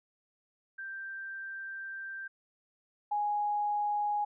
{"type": "tone pair in turn", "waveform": "sine", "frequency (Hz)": [1572, 829.6], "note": ["G6", "G#5"], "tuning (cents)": [4, -2], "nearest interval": "major seventh", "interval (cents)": 1106, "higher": "first", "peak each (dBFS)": [-38, -28], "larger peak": "second", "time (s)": [[0.78, 2.28], [3.11, 4.25]], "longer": "first", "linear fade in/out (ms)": 10, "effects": []}